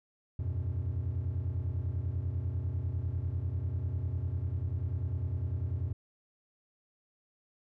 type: chord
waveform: triangle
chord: E suspended second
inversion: none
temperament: equal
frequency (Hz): 82.41 / 92.5 / 123.47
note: E2 / F#2 / B2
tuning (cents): 0 / 0 / 0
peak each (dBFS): -33 / -31 / -34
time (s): 0.39-5.93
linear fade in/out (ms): 5
effects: tanh soft clip ceiling -24 dBFS